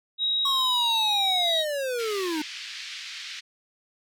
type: tone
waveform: sine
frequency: 3812 Hz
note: A#7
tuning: 38 cents sharp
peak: -22 dBFS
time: 0.18-1.65 s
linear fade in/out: 50 ms
type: linear sweep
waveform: square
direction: down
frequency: 1108.7 to 294.5 Hz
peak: -27 dBFS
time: 0.45-2.42 s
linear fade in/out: 5 ms
type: band-pass noise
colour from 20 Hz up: white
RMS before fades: -38 dBFS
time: 1.98-3.41 s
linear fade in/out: 20 ms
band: 1800 to 4800 Hz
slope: 24 dB/octave
effects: none